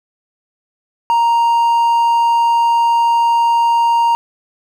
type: tone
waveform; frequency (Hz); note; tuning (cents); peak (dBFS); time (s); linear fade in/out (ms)
triangle; 933; A#5; +1; -8; 1.1-4.15; 0
effects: none